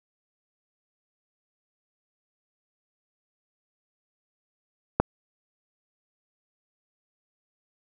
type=click; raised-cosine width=1 ms; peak=-4 dBFS; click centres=5 s; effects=none